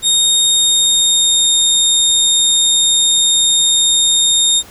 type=tone with pitch glide; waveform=25% pulse; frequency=3705 to 3682 Hz; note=A#7 to A#7; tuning=-11 to -22 cents; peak=-5 dBFS; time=0.02-4.63 s; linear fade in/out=50 ms; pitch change=-11 cents; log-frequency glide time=0.43-1.48 s; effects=pink hiss -39 dBFS RMS until 4.7 s